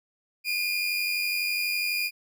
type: tone pair together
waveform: 30% pulse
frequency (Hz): 2413 / 2505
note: D7 / D#7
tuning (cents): +46 / +11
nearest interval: minor second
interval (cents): 65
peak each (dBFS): -24 / -30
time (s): 0.44-2.11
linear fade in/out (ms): 50
effects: none